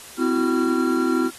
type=tone cluster; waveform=triangle; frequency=256.7 / 330 / 370.8 / 1373 Hz; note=C4 / E4 / F#4 / F6; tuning=-33 / +2 / +4 / -30 cents; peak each=-20 / -20 / -23 / -26 dBFS; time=0.17-1.31 s; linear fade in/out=50 ms; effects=white hiss -41 dBFS RMS until 1.38 s + AAC 32 kbps